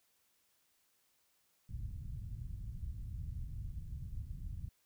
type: low-pass noise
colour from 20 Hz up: white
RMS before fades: -43 dBFS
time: 1.69-4.69 s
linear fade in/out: 5 ms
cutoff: 110 Hz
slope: 24 dB/octave
effects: white hiss -75 dBFS RMS until 4.85 s